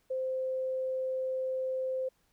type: tone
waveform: sine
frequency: 520 Hz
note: C5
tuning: 11 cents flat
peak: -30 dBFS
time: 0.1-2.09 s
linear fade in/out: 10 ms
effects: pink hiss -72 dBFS RMS until 2.32 s